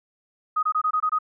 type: tone bursts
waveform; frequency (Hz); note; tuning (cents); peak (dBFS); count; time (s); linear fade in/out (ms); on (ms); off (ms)
sine; 1252; D#6; +10; -19; 7; 0.56-1.188; 10; 70; 23
effects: none